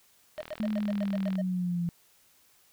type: click train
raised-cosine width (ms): 0.3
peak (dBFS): -26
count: 40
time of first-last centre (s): 0.38-1.355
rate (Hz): 40
type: tone bursts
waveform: triangle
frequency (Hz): 615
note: D#5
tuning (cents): -20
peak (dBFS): -31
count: 9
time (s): 0.38-1.416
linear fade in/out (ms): 5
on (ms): 36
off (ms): 89
type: exponential sweep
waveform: sine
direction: down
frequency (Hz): 218 to 170.1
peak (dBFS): -27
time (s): 0.6-1.89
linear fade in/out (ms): 0
effects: white hiss -63 dBFS RMS until 2.72 s